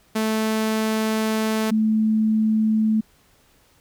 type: tone pair in turn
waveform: sawtooth / sine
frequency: 219 / 218 Hz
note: A3 / A3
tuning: -8 / -16 cents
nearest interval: unison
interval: 8 cents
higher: first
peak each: -16 dBFS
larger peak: neither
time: 0.15-1.71 / 1.71-3.01 s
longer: first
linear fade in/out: 10 ms
effects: pink hiss -58 dBFS RMS until 3.8 s